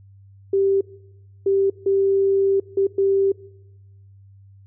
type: tone bursts at uneven times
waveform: sine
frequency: 391.5 Hz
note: G4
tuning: 2 cents flat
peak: -15 dBFS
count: 5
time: 0.53-0.81 / 1.46-1.7 / 1.86-2.6 / 2.77-2.87 / 2.98-3.32 s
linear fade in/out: 5 ms
effects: noise-tail reverb RT60 1.0 s tail -21 dB re dry + added 98 Hz sine -45 dBFS peak until 4.66 s